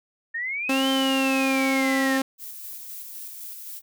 sine exponential two-way sweep, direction up then down, 1803 to 3136 to 1803 Hz, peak -26 dBFS, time 0.34-2.18 s, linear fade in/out 10 ms, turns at 0.89 s
sawtooth tone, 267.2 Hz, C4, 36 cents sharp, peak -17 dBFS, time 0.69-2.22 s, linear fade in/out 5 ms
violet noise with tremolo, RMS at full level -37 dBFS, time 2.38-3.82 s, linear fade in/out 50 ms, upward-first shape square, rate 3.9 Hz, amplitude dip 25%
effects none

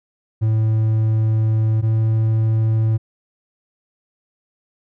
triangle tone pair in turn, 110 / 110.83 Hz, A2 / A2, 0 / +13 cents, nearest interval unison, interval 13 cents, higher second, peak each -12 / -12 dBFS, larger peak neither, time 0.41-1.82 / 1.82-2.98 s, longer first, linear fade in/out 20 ms, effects none

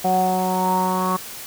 sawtooth tone with low-pass filter sweep, 185 Hz, F#3, in tune, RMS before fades -20 dBFS, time 0.04-1.17 s, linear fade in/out 10 ms, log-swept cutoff 710 to 1100 Hz, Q 10, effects white hiss -35 dBFS RMS until 1.46 s

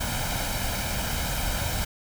pink noise with comb filter, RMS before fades -28 dBFS, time 0-1.85 s, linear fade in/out 10 ms, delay 1.3 ms, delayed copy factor +0.65, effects none

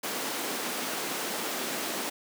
pink high-pass noise, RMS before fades -33 dBFS, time 0.03-2.1 s, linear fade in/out 10 ms, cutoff 230 Hz, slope 24 dB/octave, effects none

